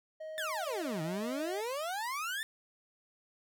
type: tone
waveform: triangle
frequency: 628 Hz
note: D#5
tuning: 16 cents sharp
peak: -38 dBFS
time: 0.2-1.61 s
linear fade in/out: 10 ms
type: exponential two-way sweep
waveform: 30% pulse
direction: down then up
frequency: 1820 to 153.3 to 1820 Hz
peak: -32 dBFS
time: 0.38-2.43 s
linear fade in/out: 0 ms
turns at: 1.02 s
effects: none